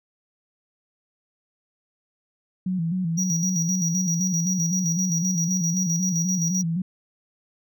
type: tone with vibrato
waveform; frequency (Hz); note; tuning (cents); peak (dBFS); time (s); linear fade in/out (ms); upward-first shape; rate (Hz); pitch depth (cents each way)
sine; 174.61; F3; 0; -22; 2.66-6.82; 5; square; 3.9; 97
type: tone with tremolo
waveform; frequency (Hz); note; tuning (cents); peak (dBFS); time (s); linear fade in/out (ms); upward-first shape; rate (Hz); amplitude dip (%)
triangle; 5770; F#8; -44; -22; 3.17-6.63; 20; square; 7.7; 55
effects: none